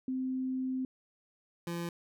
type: tone pair in turn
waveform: sine / 25% pulse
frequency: 259.3 / 171.02 Hz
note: C4 / F3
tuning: -15 / -36 cents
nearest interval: perfect fifth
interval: 721 cents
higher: first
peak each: -31 / -31 dBFS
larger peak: neither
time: 0.08-0.85 / 1.67-1.89 s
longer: first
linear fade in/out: 2 ms
effects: none